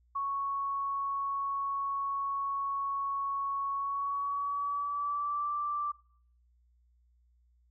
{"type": "tone with pitch glide", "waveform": "sine", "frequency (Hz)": [1108.7, 1173.3], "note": ["C#6", "D6"], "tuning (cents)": [0, -2], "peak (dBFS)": -30, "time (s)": [0.15, 5.92], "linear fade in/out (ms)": 10, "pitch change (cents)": 98, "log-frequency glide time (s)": [3.74, 5.54], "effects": ["noise-tail reverb RT60 0.6 s tail -23 dB re dry", "added 60 Hz sine -64 dBFS peak until 7.7 s"]}